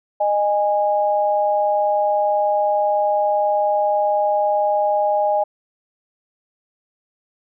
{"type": "tone pair together", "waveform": "sine", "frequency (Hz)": [614, 824.1], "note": ["D#5", "G#5"], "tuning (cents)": [-23, -14], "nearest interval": "perfect fourth", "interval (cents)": 509, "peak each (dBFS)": -18, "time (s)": [0.2, 5.44], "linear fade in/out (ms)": 10, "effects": []}